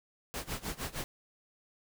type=noise with tremolo; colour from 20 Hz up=pink; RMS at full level=-36 dBFS; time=0.34-1.04 s; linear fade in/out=0 ms; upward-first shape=sine; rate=6.5 Hz; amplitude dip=90%; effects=none